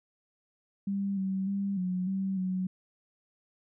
sine tone with pitch steps, 198 / 191.3 / 198.2 / 182.7 / 192.5 / 185.5 Hz, G3 / G3 / G3 / F#3 / G3 / F#3, +18 / -42 / +19 / -22 / -31 / +5 cents, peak -28 dBFS, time 0.87-2.67 s, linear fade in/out 5 ms, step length 300 ms, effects none

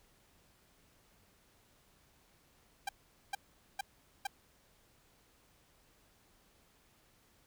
sawtooth tone bursts, 793 Hz, G5, 20 cents sharp, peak -30 dBFS, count 4, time 2.87-4.27 s, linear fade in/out 5 ms, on 20 ms, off 440 ms, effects pink hiss -68 dBFS RMS until 7.46 s

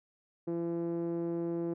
5% pulse tone with low-pass filter, 169.3 Hz, E3, 46 cents sharp, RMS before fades -34 dBFS, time 0.47-1.74 s, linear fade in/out 10 ms, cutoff 360 Hz, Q 2.6, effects none

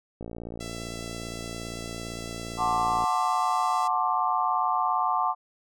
click train, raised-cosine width 2 ms, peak -24 dBFS, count 164, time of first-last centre 0.21-3.04 s, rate 57.6 Hz
5% pulse tone with vibrato, 667 Hz, E5, 20 cents sharp, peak -27 dBFS, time 0.6-3.88 s, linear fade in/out 10 ms, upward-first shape triangle, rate 9.6 Hz, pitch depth 10 cents each way
sine chord, D dominant seventh, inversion first, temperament just, 734.2 / 881 / 1057.2 / 1174.7 Hz, F#5 / A5 / C6 / D6, -14 / +2 / +18 / 0 cents, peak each -28 dBFS, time 2.57-5.35 s, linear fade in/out 50 ms
effects none

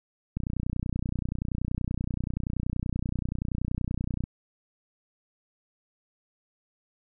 click train, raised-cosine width 5 ms, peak -17 dBFS, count 119, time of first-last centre 0.37-4.239 s, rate 30.5 Hz, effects none

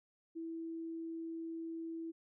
sine tone, 328.5 Hz, E4, 6 cents flat, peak -40 dBFS, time 0.35-2.12 s, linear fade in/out 20 ms, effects none

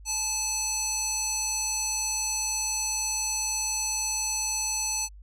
square tone with band-pass filter, 866 Hz, A5, 28 cents flat, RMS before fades -29 dBFS, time 0.05-5.09 s, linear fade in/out 50 ms, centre 7000 Hz, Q 2.8, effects added 50 Hz sine -44 dBFS peak until 5.22 s

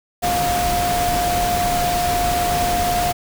sine tone in noise, 707 Hz, F5, 21 cents sharp, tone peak -18 dBFS, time 0.22-3.13 s, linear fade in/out 20 ms, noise pink, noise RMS -23 dBFS, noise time 0.22-3.13 s, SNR +2 dB, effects none

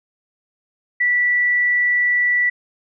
sine tone, 1960 Hz, B6, 14 cents flat, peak -14 dBFS, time 1-2.5 s, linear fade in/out 10 ms, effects none

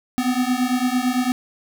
square beating tone pair, 246.9 / 255.8 Hz, B3 / C4, 0 / -39 cents, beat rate 8.9 Hz, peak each -22 dBFS, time 0.18-1.32 s, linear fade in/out 0 ms, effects none

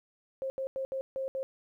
sine tone bursts at uneven times, 533 Hz, C5, 32 cents sharp, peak -31 dBFS, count 6, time 0.42-0.5 / 0.58-0.67 / 0.76-0.85 / 0.92-1.01 / 1.16-1.28 / 1.35-1.43 s, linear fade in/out 0 ms, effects 12-bit

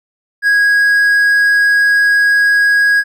triangle tone, 1651 Hz, G#6, 11 cents flat, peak -6 dBFS, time 0.42-3.04 s, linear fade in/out 50 ms, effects none

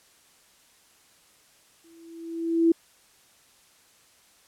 sine tone with exponential growth, 331.7 Hz, E4, 11 cents sharp, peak -14 dBFS, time 1.84-2.72 s, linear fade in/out 5 ms, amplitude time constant 190 ms, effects white hiss -59 dBFS RMS until 4.47 s + low-pass 11000 Hz 12 dB/octave

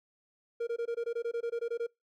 triangle tone bursts, 467.9 Hz, A#4, 6 cents sharp, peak -28 dBFS, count 14, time 0.6-1.868 s, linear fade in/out 10 ms, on 72 ms, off 20 ms, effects noise-tail reverb RT60 0.2 s tail -26 dB re dry

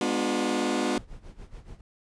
sawtooth chord, G# diminished seventh, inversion none, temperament just, 207.7 / 249.2 / 299 / 358.8 Hz, G#3 / B3 / D4 / F4, 0 / +16 / +31 / +47 cents, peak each -29 / -25 / -26 / -26 dBFS, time 0.01-0.98 s, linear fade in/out 2 ms
brown noise with tremolo, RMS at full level -41 dBFS, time 0.96-1.81 s, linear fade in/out 2 ms, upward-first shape sine, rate 7 Hz, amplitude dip 80%
effects resampled to 22050 Hz

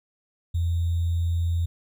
sine tone with sample-and-hold, 84.9 Hz, F2, 48 cents flat, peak -21 dBFS, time 0.54-1.66 s, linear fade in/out 10 ms, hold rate 3675 Hz, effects none

